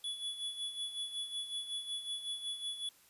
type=tone with tremolo; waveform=square; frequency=3412 Hz; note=G#7; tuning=46 cents sharp; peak=-36 dBFS; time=0.04-2.89 s; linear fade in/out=2 ms; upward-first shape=sine; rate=5.4 Hz; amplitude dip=65%; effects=white hiss -64 dBFS RMS until 3.09 s + resampled to 32000 Hz